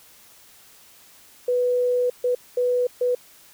sine tone bursts at uneven times, 493.9 Hz, B4, in tune, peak -18 dBFS, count 4, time 1.48-2.1 / 2.24-2.35 / 2.57-2.87 / 3.01-3.15 s, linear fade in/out 5 ms, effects white hiss -51 dBFS RMS until 3.53 s

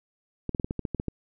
clicks, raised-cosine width 3 ms, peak -16 dBFS, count 10, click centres 0.493 / 0.548 / 0.598 / 0.645 / 0.709 / 0.793 / 0.852 / 0.947 / 0.999 / 1.083 s, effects none

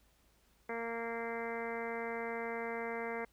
harmonic tone, 231 Hz, A#3, 16 cents flat, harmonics 1 / 2 / 3 / 4 / 5 / 6 / 7 / 8 / 9 / 10, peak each -46 / -40 / -45 / -46 / -50 / -51 / -48 / -52 / -45 / -56 dBFS, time 0.69-3.25 s, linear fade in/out 5 ms, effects added 54 Hz sine -70 dBFS peak until 3.32 s + pink hiss -71 dBFS RMS until 3.32 s

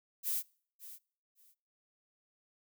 violet noise with echo, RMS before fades -34 dBFS, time 0.23-0.43 s, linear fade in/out 50 ms, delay 560 ms, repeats 2, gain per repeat -15 dB, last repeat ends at 1.55 s, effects noise-tail reverb RT60 0.5 s tail -25 dB re dry

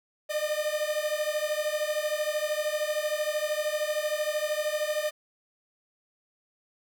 45% pulse beating tone pair, 599 / 612 Hz, D5 / D#5, +34 / -29 cents, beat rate 13 Hz, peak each -30 dBFS, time 0.29-5.11 s, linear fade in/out 20 ms, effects 11-bit

